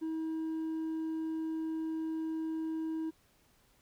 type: tone with hard clipping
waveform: sine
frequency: 320 Hz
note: D#4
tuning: 49 cents sharp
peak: -34 dBFS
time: 0.01-3.11 s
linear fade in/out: 20 ms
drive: 2 dB
effects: pink hiss -68 dBFS RMS until 3.81 s